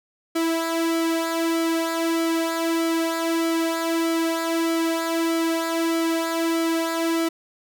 sawtooth tone with flanger, 329.6 Hz, E4, in tune, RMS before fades -23 dBFS, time 0.35-7.29 s, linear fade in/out 10 ms, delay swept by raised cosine 1.1 to 2.7 ms, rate 1.6 Hz, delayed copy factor -0.65, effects none

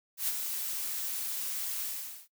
blue noise with ADSR envelope, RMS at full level -29 dBFS, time 0.17-2.28 s, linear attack 110 ms, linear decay 32 ms, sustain -6 dB, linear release 450 ms, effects noise-tail reverb RT60 0.1 s tail -21 dB re dry

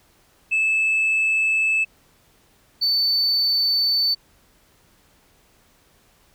sine tone pair in turn, 2616 / 4519 Hz, E7 / C#8, -14 / +33 cents, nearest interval major sixth, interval 947 cents, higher second, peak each -15 dBFS, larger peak neither, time 0.51-1.85 / 2.81-4.15 s, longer neither, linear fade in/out 20 ms, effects tanh soft clip ceiling -15 dBFS + pink hiss -58 dBFS RMS until 6.34 s

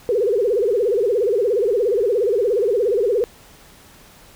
sine tone with vibrato, 440 Hz, A4, in tune, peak -15 dBFS, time 0.09-3.24 s, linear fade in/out 0 ms, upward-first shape sine, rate 17 Hz, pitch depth 230 cents each way, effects pink hiss -47 dBFS RMS until 4.35 s

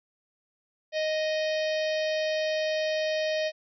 harmonic tone, 622.3 Hz, D#5, in tune, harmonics 1 / 3 / 4 / 5 / 6 / 7 / 8 / 9, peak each -26 / -36 / -38 / -40 / -42 / -43 / -44 / -45 dBFS, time 0.92-3.52 s, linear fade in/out 50 ms, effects none

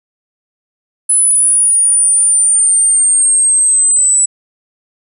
sine exponential sweep, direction down, 10090 to 7902 Hz, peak -7 dBFS, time 1.09-4.26 s, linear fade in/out 10 ms, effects none

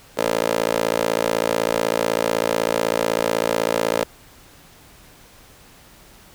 15% pulse tone with high-pass filter, 56 Hz, A1, 31 cents sharp, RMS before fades -21 dBFS, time 0.17-4.04 s, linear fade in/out 10 ms, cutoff 440 Hz, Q 2.2, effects pink hiss -48 dBFS RMS until 6.34 s

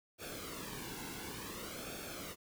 pink noise with flanger, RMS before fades -45 dBFS, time 0.18-2.36 s, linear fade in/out 50 ms, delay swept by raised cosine 1 to 1.66 ms, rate 0.56 Hz, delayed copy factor -0.7, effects none

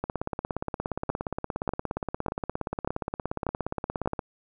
two click trains, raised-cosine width 1 ms, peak -15 / -12 dBFS, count 72 / 6, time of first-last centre 0.04-4.192 / 1.1-4.059 s, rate 17.1 / 1.69 Hz, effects none

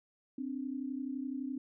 sine tone pair together, 259.5 / 291.3 Hz, C4 / D4, -14 / -14 cents, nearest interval major second, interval 200 cents, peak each -37 / -40 dBFS, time 0.38-1.58 s, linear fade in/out 5 ms, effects none

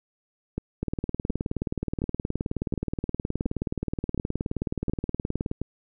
two click trains, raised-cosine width 3 ms, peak -15 / -14 dBFS, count 8 / 90, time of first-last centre 0.58-5.616 / 0.83-5.514 s, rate 1.39 / 19 Hz, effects none

